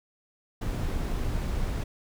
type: noise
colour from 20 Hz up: brown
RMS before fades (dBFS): -29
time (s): 0.61-1.84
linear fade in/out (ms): 10
effects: none